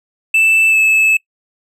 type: tone with pitch glide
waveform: triangle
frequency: 2644 to 2608 Hz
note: E7 to E7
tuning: +5 to -19 cents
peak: -7 dBFS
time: 0.34-1.17 s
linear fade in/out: 5 ms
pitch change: -24 cents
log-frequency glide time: 0.69-0.77 s
effects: noise-tail reverb RT60 0.1 s tail -22 dB re dry